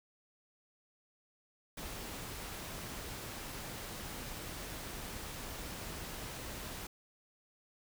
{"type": "noise", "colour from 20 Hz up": "pink", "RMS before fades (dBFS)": -44, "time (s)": [1.77, 6.87], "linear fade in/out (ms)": 5, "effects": []}